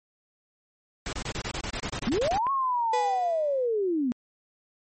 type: noise bursts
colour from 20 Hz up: pink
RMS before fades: -32 dBFS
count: 14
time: 1.06-2.377 s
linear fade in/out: 2 ms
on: 69 ms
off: 27 ms
type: linear two-way sweep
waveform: sine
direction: up then down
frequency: 200.9 to 1108.7 to 232.4 Hz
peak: -23 dBFS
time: 2.07-4.12 s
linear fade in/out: 0 ms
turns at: 2.51 s
type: click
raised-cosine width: 0.5 ms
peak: -20 dBFS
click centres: 2.468 s
type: tone with exponential decay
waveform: 35% pulse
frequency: 493.6 Hz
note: B4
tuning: 1 cent flat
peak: -23 dBFS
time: 2.93-3.67 s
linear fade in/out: 5 ms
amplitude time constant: 160 ms
effects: MP3 32 kbps